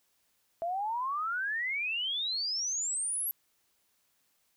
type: exponential sweep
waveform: sine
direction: up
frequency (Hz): 659.3 to 11840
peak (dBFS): -30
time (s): 0.62-3.31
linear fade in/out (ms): 0
effects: white hiss -73 dBFS RMS until 4.56 s